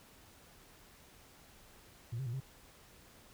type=tone with pitch steps; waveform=sine; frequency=117 / 134.3 / 117.6 / 133.6 Hz; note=A#2 / C3 / A#2 / C3; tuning=+7 / +46 / +16 / +36 cents; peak=-34 dBFS; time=2.12-2.404 s; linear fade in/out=10 ms; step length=71 ms; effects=tanh soft clip ceiling -34 dBFS + pink hiss -60 dBFS RMS until 3.33 s